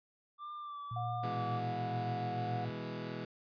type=tone with vibrato; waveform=triangle; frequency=1174.7 Hz; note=D6; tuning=in tune; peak=-40 dBFS; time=0.38-1.62 s; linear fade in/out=50 ms; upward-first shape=sine; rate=1.6 Hz; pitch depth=33 cents each way
type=tone with tremolo; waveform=sine; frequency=116.5 Hz; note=A#2; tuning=1 cent flat; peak=-37 dBFS; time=0.91-2.7 s; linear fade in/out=5 ms; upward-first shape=sine; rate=2 Hz; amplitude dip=35%
type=tone; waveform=sine; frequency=722 Hz; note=F#5; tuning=43 cents flat; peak=-37 dBFS; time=0.96-2.65 s; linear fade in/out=5 ms
type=chord; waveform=20% pulse; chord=E major; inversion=second; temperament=equal; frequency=123.47 / 164.81 / 207.7 Hz; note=B2 / E3 / G#3; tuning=0 / 0 / 0 cents; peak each=-39 dBFS; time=1.23-3.25 s; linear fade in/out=5 ms
effects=resampled to 11025 Hz